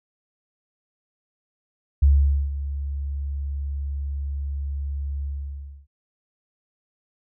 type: tone with ADSR envelope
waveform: sine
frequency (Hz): 70.2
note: C#2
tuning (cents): +22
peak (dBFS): -11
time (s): 2.02-5.87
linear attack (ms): 9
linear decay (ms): 470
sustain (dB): -14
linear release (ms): 630
effects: none